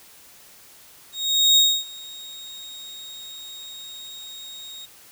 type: tone with ADSR envelope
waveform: 35% pulse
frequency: 3752 Hz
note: A#7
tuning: 11 cents sharp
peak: -10 dBFS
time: 1.12-4.86 s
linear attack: 450 ms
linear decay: 270 ms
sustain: -24 dB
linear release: 14 ms
effects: white hiss -49 dBFS RMS until 5.11 s

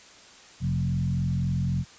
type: tone with frequency modulation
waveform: sine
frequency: 133.3 Hz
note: C3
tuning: 33 cents sharp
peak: -23 dBFS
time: 0.6-1.85 s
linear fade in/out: 50 ms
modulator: 43.8 Hz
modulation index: 1.2
effects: white hiss -50 dBFS RMS until 1.98 s + resampled to 16000 Hz

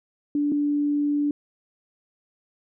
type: tone pair in turn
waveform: sine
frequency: 291.3 / 291.3 Hz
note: D4 / D4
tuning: -14 / -14 cents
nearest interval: unison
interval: 0 cents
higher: neither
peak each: -20 / -20 dBFS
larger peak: neither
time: 0.35-0.52 / 0.52-1.31 s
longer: second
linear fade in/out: 2 ms
effects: none

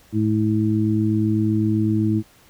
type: harmonic tone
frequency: 107.9 Hz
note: A2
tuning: 33 cents flat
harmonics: 1 / 2 / 3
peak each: -21 / -21 / -21 dBFS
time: 0.12-2.23 s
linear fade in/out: 50 ms
effects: pink hiss -53 dBFS RMS until 2.49 s

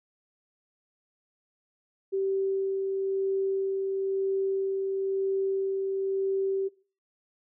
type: tone with tremolo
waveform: sine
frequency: 387.6 Hz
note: G4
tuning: 20 cents flat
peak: -24 dBFS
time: 2.12-6.69 s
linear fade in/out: 20 ms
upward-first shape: sine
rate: 1 Hz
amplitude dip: 25%
effects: noise-tail reverb RT60 0.4 s tail -21 dB re dry

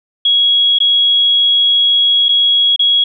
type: tone with dropouts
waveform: sine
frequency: 3322 Hz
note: G#7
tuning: in tune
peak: -8 dBFS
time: 0.25-3.04 s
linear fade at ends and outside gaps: 5 ms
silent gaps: 0.787-0.802 / 2.285-2.29 / 2.762-2.793 s
effects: none

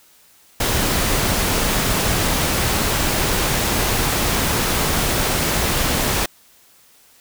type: noise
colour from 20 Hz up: pink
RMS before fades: -19 dBFS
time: 0.6-6.26 s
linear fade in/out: 5 ms
effects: white hiss -52 dBFS RMS until 7.2 s

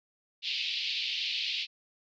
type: band-pass noise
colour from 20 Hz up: pink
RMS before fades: -33 dBFS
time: 0.42-1.67 s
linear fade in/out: 50 ms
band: 2500 to 4600 Hz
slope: 48 dB/octave
effects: none

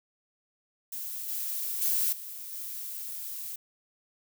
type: noise with level steps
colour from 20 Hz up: violet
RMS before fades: -37 / -33 / -27 / -41 / -38 dBFS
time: 0.92-3.56 s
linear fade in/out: 5 ms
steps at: 1.28 / 1.81 / 2.12 / 2.52 s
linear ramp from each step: 10 ms
effects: none

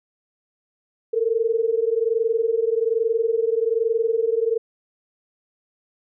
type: tone pair together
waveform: sine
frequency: 444.3 / 465.5 Hz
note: A4 / A#4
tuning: +17 / -2 cents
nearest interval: minor second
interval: 81 cents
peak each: -21 dBFS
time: 1.13-4.58 s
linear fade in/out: 10 ms
effects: none

